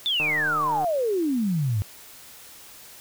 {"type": "exponential sweep", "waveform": "sine", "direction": "down", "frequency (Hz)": [3600, 97.1], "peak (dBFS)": -21, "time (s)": [0.06, 1.82], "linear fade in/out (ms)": 0}
{"type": "click train", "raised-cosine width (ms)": 1, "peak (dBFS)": -21, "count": 99, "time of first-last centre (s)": [0.2, 0.845], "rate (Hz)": 152}
{"effects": ["white hiss -46 dBFS RMS until 3 s"]}